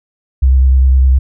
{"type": "tone with vibrato", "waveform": "sine", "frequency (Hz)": 65.41, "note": "C2", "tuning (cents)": 0, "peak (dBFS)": -5, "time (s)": [0.42, 1.19], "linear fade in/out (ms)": 10, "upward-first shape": "triangle", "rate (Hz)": 9.8, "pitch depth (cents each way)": 33, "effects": []}